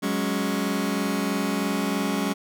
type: chord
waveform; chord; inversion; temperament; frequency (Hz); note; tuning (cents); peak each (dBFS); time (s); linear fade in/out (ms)
sawtooth; F# suspended second; none; just; 185 / 208.1 / 277.5; F#3 / G#3 / C#4; 0 / +4 / +2; -25 / -23 / -23; 0.02-2.34; 20
effects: none